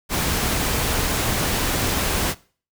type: noise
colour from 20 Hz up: pink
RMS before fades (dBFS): -22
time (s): 0.09-2.35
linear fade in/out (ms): 50
effects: noise-tail reverb RT60 0.4 s tail -20 dB re dry